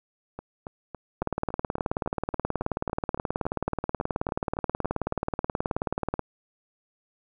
two click trains, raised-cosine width 1 ms, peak -22 / -12 dBFS, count 18 / 94, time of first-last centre 0.39-5.125 / 1.22-6.193 s, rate 3.59 / 18.7 Hz, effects none

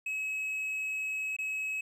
triangle tone with dropouts, 2565 Hz, E7, 48 cents flat, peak -30 dBFS, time 0.06-1.81 s, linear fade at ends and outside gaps 5 ms, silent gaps 1.366-1.386 s, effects none

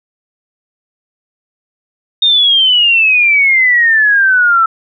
sine exponential sweep, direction down, 3697 to 1318.5 Hz, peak -6 dBFS, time 2.22-4.66 s, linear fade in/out 5 ms, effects none

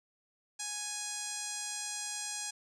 5% pulse tone with low-pass filter, 830.6 Hz, G#5, in tune, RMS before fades -39 dBFS, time 0.59-2.51 s, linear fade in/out 10 ms, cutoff 7800 Hz, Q 2.8, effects none

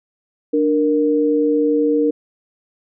sine tone pair together, 296 / 466.2 Hz, D4 / A#4, +14 / 0 cents, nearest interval minor sixth, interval 786 cents, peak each -16 dBFS, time 0.53-2.11 s, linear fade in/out 10 ms, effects none

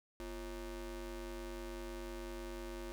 35% pulse ring-modulated tone, 196 Hz, G3, in tune, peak -38 dBFS, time 0.2-2.92 s, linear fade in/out 0 ms, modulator 151 Hz, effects none

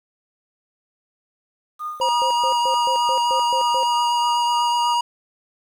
sine tone with tremolo, 1223 Hz, D#6, 30 cents flat, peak -24 dBFS, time 1.79-4.95 s, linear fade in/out 20 ms, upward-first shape triangle, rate 3.3 Hz, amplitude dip 95%
sine tone bursts, 525 Hz, C5, 6 cents sharp, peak -24 dBFS, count 9, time 2-3.832 s, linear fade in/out 0 ms, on 88 ms, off 130 ms
square tone with vibrato, 954 Hz, A#5, 40 cents sharp, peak -18 dBFS, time 2.01-5.01 s, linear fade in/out 5 ms, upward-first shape triangle, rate 8.1 Hz, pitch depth 12 cents each way
effects low-pass 7000 Hz 12 dB/octave + 8-bit

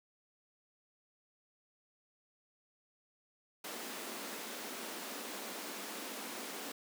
pink high-pass noise, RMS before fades -44 dBFS, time 3.64-6.72 s, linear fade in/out 5 ms, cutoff 210 Hz, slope 48 dB/octave, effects none

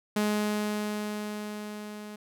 sawtooth tone with level ramp, 210 Hz, G#3, 19 cents sharp, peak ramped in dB -20 to -36 dBFS, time 0.16-2.16 s, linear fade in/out 5 ms, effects none

